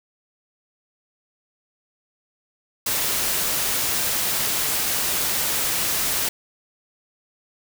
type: noise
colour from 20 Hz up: white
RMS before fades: -23 dBFS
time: 2.86-6.29 s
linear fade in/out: 5 ms
effects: none